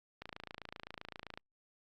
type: click train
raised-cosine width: 0.3 ms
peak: -28 dBFS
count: 33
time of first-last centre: 0.22-1.375 s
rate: 27.7 Hz
effects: Opus 48 kbps

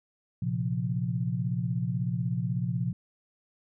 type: chord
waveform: sine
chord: Bb suspended second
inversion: none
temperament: equal with one note detuned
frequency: 116.54 / 132.79 / 174.61 Hz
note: Bb2 / C3 / F3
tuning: 0 / +26 / 0 cents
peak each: -31 dBFS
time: 0.42-2.93 s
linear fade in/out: 5 ms
effects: none

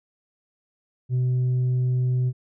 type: tone with tanh clipping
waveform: sine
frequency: 126.3 Hz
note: B2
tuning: 39 cents sharp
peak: -20 dBFS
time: 1.09-2.33 s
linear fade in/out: 50 ms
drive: 2 dB
effects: none

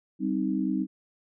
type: chord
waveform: sine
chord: C minor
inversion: second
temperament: equal with one note detuned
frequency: 194.87 / 261.6 / 311.1 Hz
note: G3 / C4 / Eb4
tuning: -10 / 0 / 0 cents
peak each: -29 dBFS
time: 0.19-0.87 s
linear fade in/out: 50 ms
effects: none

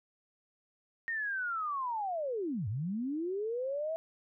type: linear two-way sweep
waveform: sine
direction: down then up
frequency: 1864.7 to 93.6 to 659 Hz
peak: -32 dBFS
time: 1.08-3.96 s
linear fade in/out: 0 ms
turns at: 2.68 s
effects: none

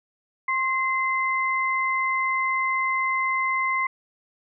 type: tone pair together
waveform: sine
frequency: 1063 / 2064 Hz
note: C6 / C7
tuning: +27 / -24 cents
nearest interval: major seventh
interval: 1149 cents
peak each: -24 dBFS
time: 0.48-3.87 s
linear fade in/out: 5 ms
effects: none

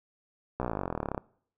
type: slowing click train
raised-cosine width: 1 ms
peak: -17 dBFS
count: 27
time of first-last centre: 0.6-1.178 s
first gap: 15 ms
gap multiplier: 1.03
effects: noise-tail reverb RT60 0.6 s tail -23 dB re dry

